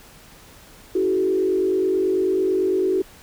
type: tone with frequency modulation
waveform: sine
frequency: 374.9 Hz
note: F#4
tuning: 23 cents sharp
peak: -17 dBFS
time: 0.95-3.02 s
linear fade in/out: 5 ms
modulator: 49.1 Hz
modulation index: 0.86
effects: pink hiss -47 dBFS RMS until 3.22 s